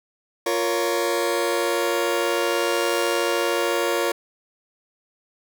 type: chord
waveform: sawtooth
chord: Bb minor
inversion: second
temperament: just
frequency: 349.6 / 466.2 / 559.4 Hz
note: F4 / Bb4 / Db5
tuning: +2 / 0 / +16 cents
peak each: -21 dBFS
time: 0.46-4.12 s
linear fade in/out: 5 ms
effects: none